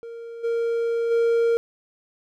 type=tone with level steps; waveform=triangle; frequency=464.2 Hz; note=A#4; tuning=7 cents flat; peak=-32 / -19 / -15 dBFS; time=0.03-1.57 s; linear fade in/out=0 ms; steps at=0.43 / 1.1 s; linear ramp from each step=20 ms; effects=none